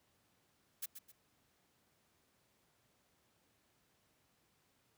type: noise with echo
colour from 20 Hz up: blue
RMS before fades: -41 dBFS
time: 0.82-0.86 s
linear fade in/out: 10 ms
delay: 130 ms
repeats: 2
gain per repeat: -9 dB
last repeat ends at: 1.12 s
effects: pink hiss -75 dBFS RMS until 4.97 s + high-pass 80 Hz 12 dB/octave